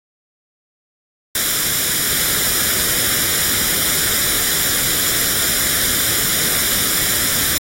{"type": "noise with comb filter", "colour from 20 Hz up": "white", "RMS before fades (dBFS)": -17, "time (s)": [1.35, 7.58], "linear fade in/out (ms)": 2, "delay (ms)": 0.56, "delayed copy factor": 0.6, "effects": ["AAC 48 kbps"]}